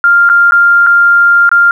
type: tone with dropouts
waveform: sine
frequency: 1396.9 Hz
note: F6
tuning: in tune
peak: -3 dBFS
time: 0.04-1.71 s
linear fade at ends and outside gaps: 1 ms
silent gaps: 0.291-0.298 / 0.51-0.521 / 0.865-0.869 / 1.492-1.515 s
effects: 7-bit